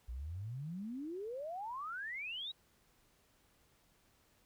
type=exponential sweep; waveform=sine; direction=up; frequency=56 to 3913 Hz; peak=-40 dBFS; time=0.08-2.52 s; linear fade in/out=10 ms; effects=pink hiss -71 dBFS RMS until 4.45 s